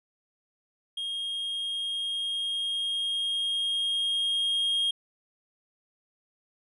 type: tone with level ramp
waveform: triangle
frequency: 3245 Hz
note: G#7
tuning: 41 cents flat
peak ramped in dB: -29 to -22 dBFS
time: 0.97-4.91 s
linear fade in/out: 5 ms
effects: resampled to 24000 Hz